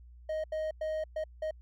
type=tone bursts at uneven times; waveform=triangle; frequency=625 Hz; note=D#5; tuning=8 cents sharp; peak=-29 dBFS; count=5; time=0.29-0.44 / 0.52-0.71 / 0.81-1.04 / 1.16-1.24 / 1.42-1.51 s; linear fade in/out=5 ms; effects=added 60 Hz sine -50 dBFS peak until 1.61 s